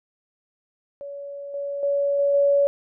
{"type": "tone with level steps", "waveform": "sine", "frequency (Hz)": 565, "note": "C#5", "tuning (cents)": 33, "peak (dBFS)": [-32, -26, -19, -17, -15], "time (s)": [1.01, 2.67], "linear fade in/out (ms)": 0, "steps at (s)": [1.54, 1.83, 2.19, 2.34], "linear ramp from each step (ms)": 2, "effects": []}